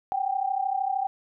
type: tone pair together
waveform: sine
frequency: 760.9 / 794 Hz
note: F#5 / G5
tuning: +48 / +22 cents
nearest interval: minor second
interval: 74 cents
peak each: -27 dBFS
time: 0.12-1.07 s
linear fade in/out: 0 ms
effects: none